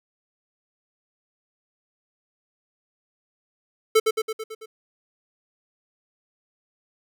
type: tone with echo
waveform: square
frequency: 440 Hz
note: A4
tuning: in tune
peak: -14 dBFS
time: 3.95-4 s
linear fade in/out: 10 ms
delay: 110 ms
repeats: 6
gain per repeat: -4 dB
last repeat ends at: 4.66 s
effects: none